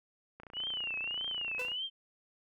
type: click train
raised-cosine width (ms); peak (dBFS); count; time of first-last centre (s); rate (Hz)
0.5; -33; 40; 0.4-1.718; 29.6
type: tone with vibrato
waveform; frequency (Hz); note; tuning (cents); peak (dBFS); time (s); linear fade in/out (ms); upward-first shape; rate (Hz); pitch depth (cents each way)
sine; 2854; F7; +37; -34; 0.53-1.9; 50; triangle; 1.7; 200
type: tone with exponential decay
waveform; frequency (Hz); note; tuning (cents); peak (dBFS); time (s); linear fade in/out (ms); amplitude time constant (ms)
sawtooth; 500; B4; +21; -33; 1.59-1.8; 5; 44
effects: none